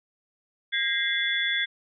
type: tone cluster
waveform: sine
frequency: 1616 / 1907 / 2083 / 3431 Hz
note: G#6 / A#6 / C7 / A7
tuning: -48 / +39 / -8 / -44 cents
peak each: -29 / -32 / -29 / -27 dBFS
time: 0.72-1.66 s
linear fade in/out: 20 ms
effects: none